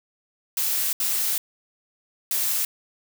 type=noise bursts at uneven times; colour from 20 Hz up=blue; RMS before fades=-24 dBFS; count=3; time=0.57-0.93 / 1-1.38 / 2.31-2.65 s; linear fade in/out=2 ms; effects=none